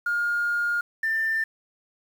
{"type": "tone pair in turn", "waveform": "sine", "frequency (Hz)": [1419, 1787.8], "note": ["F6", "A6"], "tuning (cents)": [27, 27], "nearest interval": "major third", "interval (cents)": 400, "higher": "second", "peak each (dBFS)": -21, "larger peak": "neither", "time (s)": [[0.06, 0.81], [1.03, 1.44]], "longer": "first", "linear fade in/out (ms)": 5, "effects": ["tanh soft clip ceiling -18 dBFS", "8-bit"]}